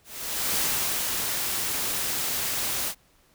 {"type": "noise with ADSR envelope", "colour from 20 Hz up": "white", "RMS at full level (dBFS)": -25, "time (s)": [0.04, 2.95], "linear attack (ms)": 530, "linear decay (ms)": 470, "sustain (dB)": -3, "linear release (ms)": 75, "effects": ["pink hiss -62 dBFS RMS until 3.34 s"]}